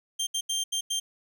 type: tone bursts at uneven times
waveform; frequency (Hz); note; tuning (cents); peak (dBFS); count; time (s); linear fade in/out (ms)
25% pulse; 3169; G7; +18; -23; 5; 0.19-0.27 / 0.34-0.41 / 0.49-0.64 / 0.72-0.81 / 0.9-1; 10
effects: none